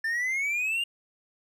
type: exponential sweep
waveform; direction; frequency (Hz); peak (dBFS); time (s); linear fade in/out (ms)
triangle; up; 1771 to 2840; -24; 0.04-0.84; 5
effects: none